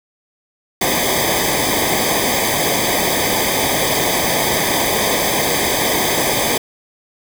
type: noise with comb filter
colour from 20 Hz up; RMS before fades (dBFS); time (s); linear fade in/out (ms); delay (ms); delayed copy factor
pink; -17; 0.81-6.58; 5; 0.72; -1
effects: none